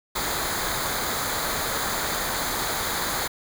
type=noise with comb filter; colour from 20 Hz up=pink; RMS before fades=-27 dBFS; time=0.15-3.28 s; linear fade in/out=10 ms; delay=0.36 ms; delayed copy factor=-0.65; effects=none